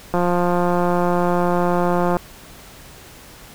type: click train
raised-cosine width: 1 ms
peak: -6 dBFS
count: 358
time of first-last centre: 0.14-2.168 s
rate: 176 Hz
effects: pink hiss -42 dBFS RMS until 3.54 s